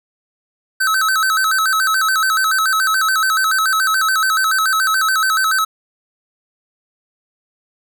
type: tone with vibrato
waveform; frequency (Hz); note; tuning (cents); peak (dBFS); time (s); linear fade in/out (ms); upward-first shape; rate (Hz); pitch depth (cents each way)
square; 1410; F6; +16; -14; 0.8-5.65; 10; square; 7; 150
effects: none